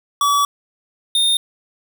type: tone pair in turn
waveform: square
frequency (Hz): 1143 / 3650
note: D6 / A#7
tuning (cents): -47 / -37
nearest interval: octave + minor sixth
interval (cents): 2010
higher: second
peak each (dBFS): -14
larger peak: neither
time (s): 0.21-0.45 / 1.15-1.37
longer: first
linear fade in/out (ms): 2
effects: none